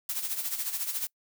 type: noise with tremolo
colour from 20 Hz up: blue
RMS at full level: -30 dBFS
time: 0.09-1.07 s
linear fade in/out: 2 ms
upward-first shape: sine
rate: 14 Hz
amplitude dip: 65%
effects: noise-tail reverb RT60 0.1 s tail -25 dB re dry